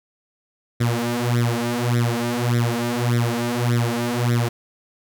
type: tone with flanger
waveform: sawtooth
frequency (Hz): 119.5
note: A#2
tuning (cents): +43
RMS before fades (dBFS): -21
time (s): 0.8-4.49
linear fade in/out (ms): 10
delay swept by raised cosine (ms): 0.53 to 5.13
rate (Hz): 1.7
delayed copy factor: +0.95
effects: none